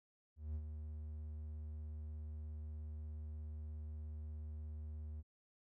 triangle tone with ADSR envelope, 76.4 Hz, D#2, 31 cents flat, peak -36 dBFS, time 0.36-5.23 s, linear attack 190 ms, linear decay 58 ms, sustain -6 dB, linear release 36 ms, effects none

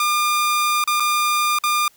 sawtooth tone with dropouts, 1204 Hz, D6, 43 cents sharp, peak -13 dBFS, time 0-1.88 s, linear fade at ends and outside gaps 2 ms, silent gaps 0.84-0.875 / 0.999-1.003 / 1.587-1.637 s, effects white hiss -55 dBFS RMS until 1.96 s

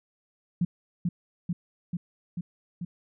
sine tone with echo, 174.61 Hz, F3, in tune, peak -21 dBFS, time 0.61-0.65 s, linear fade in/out 5 ms, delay 440 ms, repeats 5, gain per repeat -2 dB, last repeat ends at 2.85 s, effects none

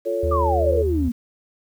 sine chord, F augmented, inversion none, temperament equal with one note detuned, 349.2 / 440 / 559.8 Hz, F4 / A4 / C#5, 0 / 0 / +17 cents, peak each -27 / -26 / -23 dBFS, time 0.05-0.83 s, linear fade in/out 20 ms
triangle tone, 77.78 Hz, D#2, in tune, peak -19 dBFS, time 0.23-1.09 s, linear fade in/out 5 ms
sine exponential sweep, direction down, 1226 to 228.6 Hz, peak -20 dBFS, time 0.31-1.12 s, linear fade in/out 10 ms
effects 8-bit

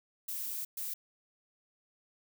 violet noise bursts at uneven times, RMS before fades -38 dBFS, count 2, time 0.28-0.65 / 0.77-0.94 s, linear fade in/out 5 ms, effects none

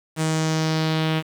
sawtooth tone with low-pass filter sweep, 158.4 Hz, D#3, 31 cents sharp, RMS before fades -22 dBFS, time 0.16-1.23 s, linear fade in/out 50 ms, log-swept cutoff 9000 to 3000 Hz, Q 2.3, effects 7-bit

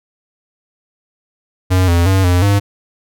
square tone with pitch steps, 92.5 / 85.8 / 95.5 / 89.1 / 100.7 Hz, F#2 / F2 / G2 / F2 / G2, 0 / -30 / -45 / +35 / +47 cents, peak -10 dBFS, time 1.7-2.6 s, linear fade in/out 20 ms, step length 180 ms, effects none

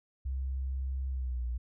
sine tone with pitch glide, 66 to 60.17 Hz, C2 to B1, +16 to -44 cents, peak -31 dBFS, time 0.25-1.58 s, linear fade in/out 10 ms, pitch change -160 cents, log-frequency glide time 1.1-1.45 s, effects none

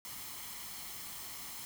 white noise with comb filter, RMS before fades -45 dBFS, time 0.05-1.65 s, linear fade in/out 0 ms, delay 0.95 ms, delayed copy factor +0.5, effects none

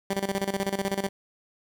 15% pulse tone with tremolo, 196 Hz, G3, in tune, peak -18 dBFS, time 0.1-1.09 s, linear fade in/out 5 ms, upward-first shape square, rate 16 Hz, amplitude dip 80%, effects none

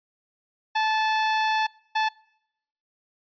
sawtooth tone bursts at uneven times, 872 Hz, A5, 16 cents flat, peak -17 dBFS, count 2, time 0.75-1.67 / 1.95-2.09 s, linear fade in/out 10 ms, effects noise-tail reverb RT60 0.8 s tail -25 dB re dry + resampled to 11025 Hz

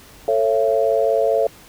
sine tone cluster, 445.3 / 550 / 674 Hz, A4 / C#5 / E5, +21 / -14 / +38 cents, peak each -19 dBFS, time 0.28-1.47 s, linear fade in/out 2 ms, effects pink hiss -45 dBFS RMS until 1.68 s

